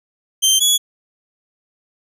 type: tone pair in turn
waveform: 20% pulse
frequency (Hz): 3136 / 3375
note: G7 / G#7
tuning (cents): 0 / +27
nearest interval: minor second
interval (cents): 127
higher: second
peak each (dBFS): -6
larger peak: neither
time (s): 0.42-0.6 / 0.6-0.78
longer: neither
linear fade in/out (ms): 20
effects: none